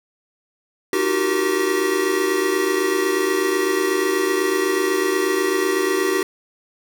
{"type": "tone cluster", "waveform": "square", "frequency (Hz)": [307.5, 357.1, 385.2, 467.8, 1913], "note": ["D#4", "F4", "G4", "A#4", "A#6"], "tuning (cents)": [-20, 39, -30, 6, 44], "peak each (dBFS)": [-27, -25, -21, -29, -29], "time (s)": [0.93, 6.23], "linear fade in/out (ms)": 2, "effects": []}